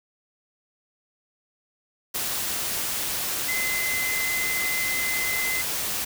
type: tone in noise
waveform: sine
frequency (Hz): 2051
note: C7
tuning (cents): -35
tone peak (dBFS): -26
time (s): 3.48-5.62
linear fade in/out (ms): 10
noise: white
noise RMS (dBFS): -28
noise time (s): 2.14-6.05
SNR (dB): -1
effects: none